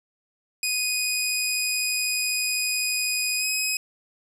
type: tone with pitch glide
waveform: 15% pulse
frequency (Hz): 2489 to 2530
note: D#7 to D#7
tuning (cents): 0 to +28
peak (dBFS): -16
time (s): 0.63-3.77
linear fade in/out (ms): 2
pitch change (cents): +28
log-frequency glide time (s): 3.38-3.45
effects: none